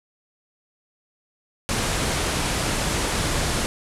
pink low-pass noise, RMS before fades -24 dBFS, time 1.69-3.66 s, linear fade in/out 0 ms, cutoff 11000 Hz, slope 48 dB/octave, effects none

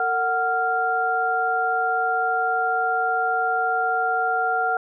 sine tone cluster, 455.9 / 741 / 1392 Hz, A#4 / F#5 / F6, -39 / +2 / -6 cents, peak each -29 / -22 / -23 dBFS, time 0-4.77 s, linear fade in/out 2 ms, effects none

